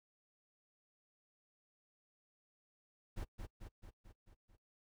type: noise with echo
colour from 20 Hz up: brown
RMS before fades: -42 dBFS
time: 3.16-3.25 s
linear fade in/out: 20 ms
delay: 220 ms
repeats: 6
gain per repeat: -4 dB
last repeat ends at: 4.57 s
effects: noise-tail reverb RT60 0.1 s tail -22 dB re dry